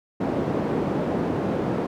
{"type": "band-pass noise", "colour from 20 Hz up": "white", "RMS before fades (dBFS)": -25, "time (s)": [0.2, 1.87], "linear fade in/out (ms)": 10, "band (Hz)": [140, 420], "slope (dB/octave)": 12, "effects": []}